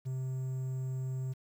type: tone with quantisation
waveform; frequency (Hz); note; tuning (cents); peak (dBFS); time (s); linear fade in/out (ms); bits
triangle; 130.4; C3; -5; -31; 0.05-1.34; 20; 10
effects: none